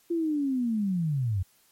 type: linear sweep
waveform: sine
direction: down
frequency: 345.8 to 87.31 Hz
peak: -24 dBFS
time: 0.1-1.43 s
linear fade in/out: 10 ms
effects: white hiss -63 dBFS RMS until 1.71 s + MP3 64 kbps